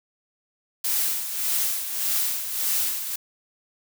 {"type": "noise with tremolo", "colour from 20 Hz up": "blue", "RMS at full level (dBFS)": -23, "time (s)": [0.84, 3.16], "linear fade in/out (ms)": 5, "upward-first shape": "sine", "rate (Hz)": 1.7, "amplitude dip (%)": 60, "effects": []}